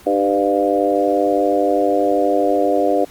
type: harmonic tone with a mistuned harmonic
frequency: 100.2 Hz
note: G2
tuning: 38 cents sharp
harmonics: 3 / 4 / 5 / 6 / 7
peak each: -20 / -21 / -19 / -20 / -20 dBFS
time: 0.06-3.05 s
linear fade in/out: 10 ms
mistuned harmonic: 4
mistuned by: -34 cents
effects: pink hiss -44 dBFS RMS until 3.1 s + Opus 48 kbps